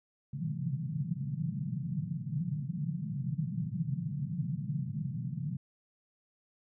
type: band-pass noise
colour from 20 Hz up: pink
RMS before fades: -35 dBFS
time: 0.33-5.57 s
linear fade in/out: 5 ms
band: 130 to 180 Hz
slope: 48 dB/octave
effects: none